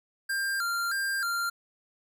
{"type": "tone with vibrato", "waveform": "square", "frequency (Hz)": 1487, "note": "F#6", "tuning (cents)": 8, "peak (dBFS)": -28, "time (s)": [0.29, 1.5], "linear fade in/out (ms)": 10, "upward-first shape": "square", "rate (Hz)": 1.6, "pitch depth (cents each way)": 120, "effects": []}